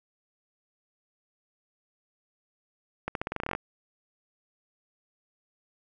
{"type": "accelerating click train", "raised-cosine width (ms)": 0.5, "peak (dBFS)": -15, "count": 13, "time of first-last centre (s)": [3.08, 3.551], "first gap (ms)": 72, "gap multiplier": 0.88, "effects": []}